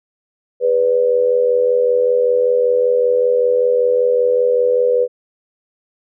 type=tone with amplitude modulation; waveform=sine; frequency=493.9 Hz; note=B4; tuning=in tune; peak=-8 dBFS; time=0.6-5.08 s; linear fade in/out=50 ms; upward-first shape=sine; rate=85.2 Hz; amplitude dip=70%; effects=none